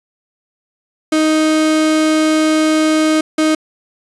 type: tone bursts at uneven times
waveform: 35% pulse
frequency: 312.2 Hz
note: D#4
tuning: 6 cents sharp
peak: -9 dBFS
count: 2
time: 1.12-3.21 / 3.38-3.55 s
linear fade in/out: 5 ms
effects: resampled to 24000 Hz + 7-bit